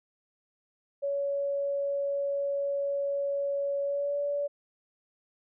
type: tone with pitch glide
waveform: sine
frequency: 562 to 573.8 Hz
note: C#5 to D5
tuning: +24 to -40 cents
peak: -27 dBFS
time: 1.02-4.48 s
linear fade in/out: 20 ms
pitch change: +36 cents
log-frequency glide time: 3.82-4.18 s
effects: none